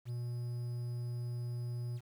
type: tone with quantisation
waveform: triangle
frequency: 120.8 Hz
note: B2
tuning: 38 cents flat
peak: -34 dBFS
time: 0.05-2.01 s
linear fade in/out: 50 ms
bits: 10
effects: none